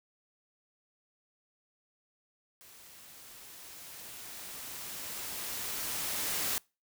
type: noise with level ramp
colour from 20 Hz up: white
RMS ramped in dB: -55 to -32 dBFS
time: 2.61-6.58 s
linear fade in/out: 0 ms
effects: noise-tail reverb RT60 0.3 s tail -26 dB re dry